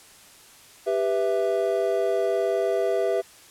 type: chord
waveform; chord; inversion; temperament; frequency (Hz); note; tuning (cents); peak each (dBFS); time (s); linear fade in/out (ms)
triangle; E minor; first; just; 395.6 / 494.4 / 659.3; G4 / B4 / E5; +16 / +2 / 0; -23 / -25 / -23; 0.86-3.22; 20
effects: white hiss -50 dBFS RMS until 3.5 s + low-pass 11000 Hz 12 dB/octave